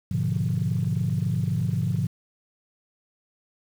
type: chord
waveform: sine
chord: G# diminished seventh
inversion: none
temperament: equal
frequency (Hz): 103.83 / 123.47 / 146.83 / 174.61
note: G#2 / B2 / D3 / F3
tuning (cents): 0 / 0 / 0 / 0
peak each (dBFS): -27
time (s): 0.11-2.07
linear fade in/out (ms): 5
effects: tanh soft clip ceiling -15 dBFS + 8-bit